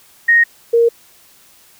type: tone pair in turn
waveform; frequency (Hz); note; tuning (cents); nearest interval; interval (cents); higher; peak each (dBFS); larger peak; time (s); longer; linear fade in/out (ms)
sine; 1864.7 / 466.2; A#6 / A#4; 0 / 0; 2 octaves; 2400; first; -7 / -8; first; 0.28-0.44 / 0.73-0.89; neither; 10
effects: white hiss -48 dBFS RMS until 1.79 s